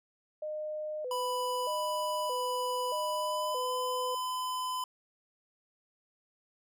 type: tone with vibrato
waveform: sine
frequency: 554.4 Hz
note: C#5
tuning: in tune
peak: -34 dBFS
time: 0.42-4.15 s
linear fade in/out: 5 ms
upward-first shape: square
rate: 0.8 Hz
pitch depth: 170 cents each way
type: tone with pitch glide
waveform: square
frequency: 991 to 1012.4 Hz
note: B5 to B5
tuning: +6 to +43 cents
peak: -33 dBFS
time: 1.11-4.84 s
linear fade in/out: 2 ms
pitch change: +37 cents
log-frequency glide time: 3.12-3.72 s
effects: none